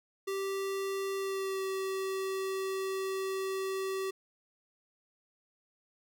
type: tone with pitch glide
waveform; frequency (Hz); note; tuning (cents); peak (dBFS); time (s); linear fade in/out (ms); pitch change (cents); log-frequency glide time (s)
square; 390 to 383.7; G4 to G4; -9 to -37; -33; 0.27-4.11; 10; -28; 1.18-1.64
effects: none